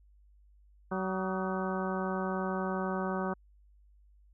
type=harmonic tone with a mistuned harmonic; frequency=188.5 Hz; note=F#3; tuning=32 cents sharp; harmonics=1 / 2 / 3 / 4 / 5 / 6 / 7 / 8; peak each=-34 / -37 / -39 / -40 / -41 / -42 / -42 / -43 dBFS; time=0.91-3.34 s; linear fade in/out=10 ms; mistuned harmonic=7; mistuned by=-85 cents; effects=added 50 Hz sine -58 dBFS peak until 4.33 s